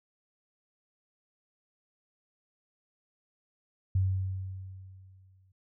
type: tone with exponential decay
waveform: sine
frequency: 94.6 Hz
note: F#2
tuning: 39 cents sharp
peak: -22 dBFS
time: 3.95-5.52 s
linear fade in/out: 5 ms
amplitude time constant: 340 ms
effects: none